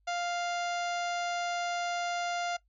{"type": "harmonic tone with a mistuned harmonic", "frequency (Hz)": 699, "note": "F5", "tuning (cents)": 1, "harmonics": [1, 2, 3, 4, 5, 6, 7, 8, 9, 10], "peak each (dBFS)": [-32, -38, -42, -44, -46, -48, -49, -50, -51, -52], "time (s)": [0.07, 2.57], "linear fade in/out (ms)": 10, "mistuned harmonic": 8, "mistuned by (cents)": 64, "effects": ["noise-tail reverb RT60 0.1 s tail -19 dB re dry", "added 50 Hz sine -67 dBFS peak until 2.68 s"]}